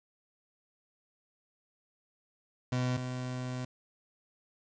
30% pulse tone pair in turn, 125.9 / 126.48 Hz, B2 / B2, +34 / +42 cents, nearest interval unison, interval 8 cents, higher second, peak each -26 / -32 dBFS, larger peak first, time 2.72-2.97 / 2.97-3.65 s, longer second, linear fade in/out 5 ms, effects resampled to 16000 Hz + 9-bit

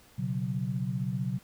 sine chord, B suspended second, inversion none, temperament just, 123.47 / 138.9 / 185.21 Hz, B2 / C#3 / F#3, 0 / +4 / +2 cents, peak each -33 dBFS, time 0.18-1.39 s, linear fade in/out 10 ms, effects pink hiss -58 dBFS RMS until 1.43 s

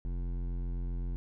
sine tone with hard clipping, 43.87 Hz, F1, 9 cents sharp, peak -34 dBFS, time 0.05-1.16 s, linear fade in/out 0 ms, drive 13 dB, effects none

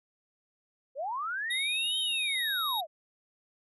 sine linear two-way sweep, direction up then down, 499.2 to 3164 to 581 Hz, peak -31 dBFS, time 0.95-2.87 s, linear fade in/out 50 ms, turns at 1.99 s
square tone with pitch glide, 3729 to 3772 Hz, A#7 to A#7, 0 to +20 cents, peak -31 dBFS, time 1.5-2.81 s, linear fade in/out 10 ms, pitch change +20 cents, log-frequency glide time 2.33-2.46 s
effects none

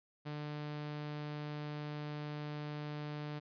sawtooth tone, 148.9 Hz, D3, 24 cents sharp, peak -36 dBFS, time 0.25-3.4 s, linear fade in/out 20 ms, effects resampled to 11025 Hz

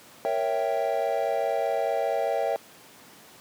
triangle chord, A# diminished seventh, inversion none, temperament equal, 466.2 / 554.4 / 659.3 / 784 Hz, A#4 / C#5 / E5 / G5, 0 / 0 / 0 / 0 cents, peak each -29 / -27 / -26 / -28 dBFS, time 0.25-2.56 s, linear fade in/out 0 ms, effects pink hiss -50 dBFS RMS until 3.4 s + high-pass 200 Hz 12 dB/octave

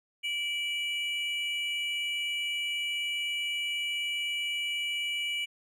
triangle tone pair together, 2323 / 2927 Hz, D7 / F#7, -20 / -19 cents, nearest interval major third, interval 401 cents, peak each -31 / -31 dBFS, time 0.23-5.46 s, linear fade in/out 20 ms, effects none

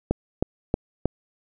click train, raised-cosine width 2 ms, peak -7 dBFS, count 4, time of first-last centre 0.11-1.056 s, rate 3.17 Hz, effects none

